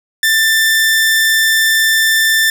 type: tone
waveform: sawtooth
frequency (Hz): 1778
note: A6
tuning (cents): +18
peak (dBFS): -6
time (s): 0.23-2.5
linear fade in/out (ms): 2
effects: none